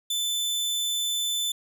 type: tone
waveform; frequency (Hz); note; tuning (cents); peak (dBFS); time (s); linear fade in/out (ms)
sawtooth; 3520; A7; 0; -22; 0.1-1.52; 5
effects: none